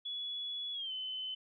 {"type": "tone with pitch glide", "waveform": "sine", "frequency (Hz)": [3394, 3041], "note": ["G#7", "F#7"], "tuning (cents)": [37, 47], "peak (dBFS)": -37, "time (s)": [0.05, 1.35], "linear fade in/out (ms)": 10, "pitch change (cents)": -190, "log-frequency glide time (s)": [0.73, 0.92], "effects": []}